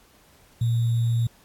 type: tone with sample-and-hold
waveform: sine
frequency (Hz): 116.54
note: A#2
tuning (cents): 0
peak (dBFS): -19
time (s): 0.61-1.27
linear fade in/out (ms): 5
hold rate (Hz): 3675
effects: pink hiss -57 dBFS RMS until 1.44 s + AAC 64 kbps